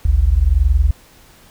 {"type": "tone pair together", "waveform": "sine", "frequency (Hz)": [52.25, 73.4], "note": ["G#1", "D2"], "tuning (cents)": [11, 0], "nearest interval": "tritone", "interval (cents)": 589, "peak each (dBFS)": -13, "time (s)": [0.05, 0.91], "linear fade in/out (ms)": 5, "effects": ["pink hiss -47 dBFS RMS until 1.5 s"]}